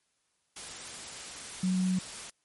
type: tone in noise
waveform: sine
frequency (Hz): 185.2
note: F#3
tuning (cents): +2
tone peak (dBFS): -25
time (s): 1.63-1.99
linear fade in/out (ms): 5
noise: white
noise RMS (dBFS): -42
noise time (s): 0.56-2.3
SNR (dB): +14
effects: white hiss -75 dBFS RMS until 2.44 s + MP3 48 kbps